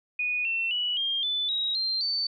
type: tone with pitch steps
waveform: sine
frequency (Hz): 2475 / 2699 / 2943 / 3210 / 3500 / 3817 / 4162 / 4539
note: D#7 / E7 / F#7 / G7 / A7 / A#7 / C8 / C#8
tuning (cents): -10 / +40 / -10 / +40 / -10 / +40 / -10 / +40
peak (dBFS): -25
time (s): 0.19-2.27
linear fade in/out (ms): 5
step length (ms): 260
effects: none